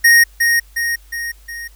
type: tone with echo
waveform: square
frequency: 1864.7 Hz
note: A#6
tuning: in tune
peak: -7 dBFS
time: 0.04-0.24 s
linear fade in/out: 10 ms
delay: 360 ms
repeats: 4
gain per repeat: -5 dB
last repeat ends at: 1.68 s
effects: added 50 Hz sine -42 dBFS peak until 1.75 s + white hiss -52 dBFS RMS until 1.75 s